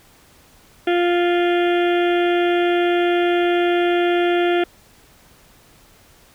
harmonic tone with a mistuned harmonic, 349.6 Hz, F4, 2 cents sharp, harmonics 1 / 2 / 4 / 5 / 6 / 7 / 8 / 9 / 10, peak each -16 / -22 / -28 / -30 / -32 / -33 / -34 / -35 / -36 dBFS, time 0.87-4.64 s, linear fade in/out 5 ms, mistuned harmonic 10, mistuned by -43 cents, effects pink hiss -51 dBFS RMS until 6.34 s

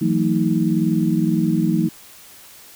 sine tone cluster, 163.8 / 183.4 / 225.5 / 316.7 Hz, E3 / F#3 / A3 / D#4, -11 / -15 / +43 / +31 cents, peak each -21 dBFS, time 0.01-1.89 s, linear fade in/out 10 ms, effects white hiss -44 dBFS RMS until 2.75 s

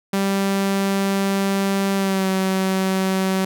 sawtooth tone with pitch glide, 196 to 189.87 Hz, G3 to F#3, 0 to +45 cents, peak -14 dBFS, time 0.13-3.45 s, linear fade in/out 5 ms, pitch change -55 cents, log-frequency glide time 1.95-2.28 s, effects none

